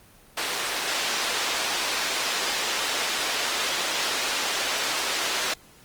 white band-pass noise, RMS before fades -27 dBFS, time 0.37-5.54 s, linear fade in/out 5 ms, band 360 to 4700 Hz, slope 12 dB/octave, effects pink hiss -53 dBFS RMS until 5.84 s + Opus 24 kbps

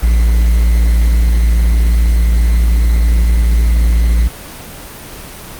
triangle tone with quantisation, 57 Hz, A#1, 38 cents flat, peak -5 dBFS, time 0.02-4.29 s, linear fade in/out 20 ms, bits 5, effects pink hiss -30 dBFS RMS until 5.59 s + Opus 24 kbps

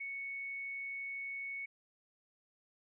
sine tone, 2217 Hz, C#7, in tune, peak -39 dBFS, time 0-1.66 s, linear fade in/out 10 ms, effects none

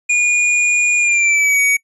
square tone with pitch glide, 2439 to 2250 Hz, D#7 to C#7, -35 to +25 cents, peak -12 dBFS, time 0.09-1.77 s, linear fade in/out 10 ms, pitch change -140 cents, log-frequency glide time 0.97-1.6 s, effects noise-tail reverb RT60 0.1 s tail -23 dB re dry + resampled to 24000 Hz

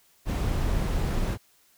brown noise, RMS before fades -26 dBFS, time 0.25-1.38 s, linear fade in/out 50 ms, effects white hiss -62 dBFS RMS until 1.77 s

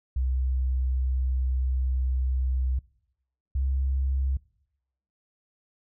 sine tone pair in turn, 64.4 / 66.91 Hz, C2 / C2, -27 / +39 cents, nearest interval minor second, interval 66 cents, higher second, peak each -22 dBFS, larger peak neither, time 0.16-2.79 / 3.55-4.37 s, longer first, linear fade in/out 5 ms, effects noise-tail reverb RT60 0.8 s tail -23 dB re dry + tanh soft clip ceiling -18 dBFS

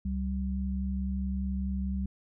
sine tone pair together, 68.2 / 192.9 Hz, C#2 / G3, -28 / -28 cents, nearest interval octave + tritone, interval 1800 cents, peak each -31 / -32 dBFS, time 0.05-2.06 s, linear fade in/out 5 ms, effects none

